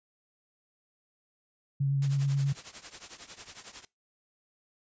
sine tone with vibrato, 138.59 Hz, C#3, in tune, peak -24 dBFS, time 1.8-2.53 s, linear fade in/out 10 ms, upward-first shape sine, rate 9.3 Hz, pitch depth 18 cents each way
white noise with tremolo, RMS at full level -41 dBFS, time 2.02-3.85 s, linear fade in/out 2 ms, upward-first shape triangle, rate 11 Hz, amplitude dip 90%
effects noise-tail reverb RT60 0.2 s tail -22 dB re dry + resampled to 16000 Hz

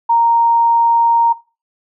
sine tone, 930 Hz, A#5, 4 cents flat, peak -9 dBFS, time 0.09-1.33 s, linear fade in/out 10 ms, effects noise-tail reverb RT60 0.3 s tail -18 dB re dry

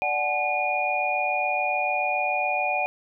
sine tone cluster, 588 / 744 / 851 / 2440 Hz, D5 / F#5 / G#5 / D#7, +2 / +9 / +42 / -34 cents, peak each -30 / -26 / -32 / -26 dBFS, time 0.02-2.86 s, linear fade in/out 0 ms, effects none

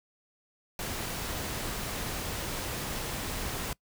pink noise, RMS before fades -35 dBFS, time 0.79-3.73 s, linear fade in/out 2 ms, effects noise-tail reverb RT60 0.1 s tail -23 dB re dry

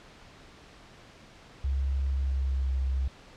sine tone with pitch glide, 67.8 to 66.14 Hz, C#2 to C2, -38 to +19 cents, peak -25 dBFS, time 1.64-3.08 s, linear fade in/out 5 ms, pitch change -43 cents, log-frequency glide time 2.09-2.7 s, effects pink hiss -52 dBFS RMS until 3.36 s + low-pass 5000 Hz 12 dB/octave

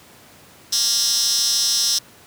10% pulse tone with high-pass filter, 233.1 Hz, A#3, in tune, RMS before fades -19 dBFS, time 0.72-1.99 s, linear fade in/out 10 ms, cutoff 5000 Hz, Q 6.1, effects pink hiss -47 dBFS RMS until 2.26 s + high-pass 100 Hz 12 dB/octave

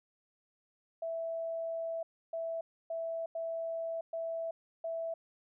sine tone bursts at uneven times, 659.3 Hz, E5, in tune, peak -34 dBFS, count 6, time 1.02-2.03 / 2.33-2.61 / 2.9-3.26 / 3.35-4.01 / 4.13-4.51 / 4.84-5.14 s, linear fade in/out 5 ms, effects none

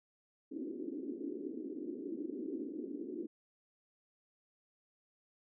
pink band-pass noise, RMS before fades -42 dBFS, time 0.51-3.27 s, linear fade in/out 10 ms, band 260 to 380 Hz, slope 48 dB/octave, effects none

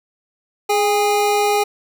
square tone pair together, 416.7 / 813 Hz, G#4 / G#5, +6 / -37 cents, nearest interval octave, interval 1157 cents, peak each -18 dBFS, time 0.69-1.64 s, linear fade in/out 10 ms, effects none

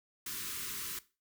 white band-stop noise, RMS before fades -40 dBFS, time 0.26-0.99 s, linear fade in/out 5 ms, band 440 to 1000 Hz, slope 96 dB/octave, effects noise-tail reverb RT60 0.3 s tail -17 dB re dry

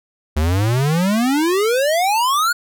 square exponential sweep, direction up, 72.5 to 1471 Hz, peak -15 dBFS, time 0.36-2.53 s, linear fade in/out 10 ms, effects none

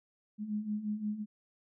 sine beating tone pair, 206.8 / 212.5 Hz, G#3 / G#3, -7 / +40 cents, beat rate 5.7 Hz, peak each -39 / -34 dBFS, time 0.38-1.26 s, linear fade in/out 50 ms, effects none

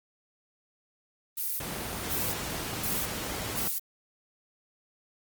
violet noise bursts, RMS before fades -31 dBFS, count 4, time 1.37-3.79 s, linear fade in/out 10 ms, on 230 ms, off 500 ms
pink noise, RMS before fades -34 dBFS, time 1.6-3.68 s, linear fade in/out 2 ms
effects high-pass 60 Hz 12 dB/octave + Opus 24 kbps

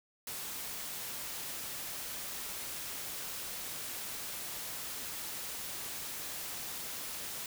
white noise, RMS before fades -41 dBFS, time 0.27-7.46 s, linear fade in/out 2 ms, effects none

